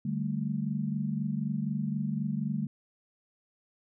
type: chord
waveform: sine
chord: D suspended fourth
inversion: none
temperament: equal with one note detuned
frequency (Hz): 149.05 / 196 / 220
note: D3 / G3 / A3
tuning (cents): +26 / 0 / 0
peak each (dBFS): -33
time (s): 0.05-2.67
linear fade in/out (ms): 5
effects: none